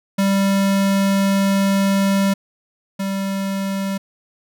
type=tone pair in turn; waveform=square; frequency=196.2 / 195.14 Hz; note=G3 / G3; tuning=+2 / -8 cents; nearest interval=unison; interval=10 cents; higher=first; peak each=-15 / -21 dBFS; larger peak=first; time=0.18-2.34 / 2.99-3.98 s; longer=first; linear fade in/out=10 ms; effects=none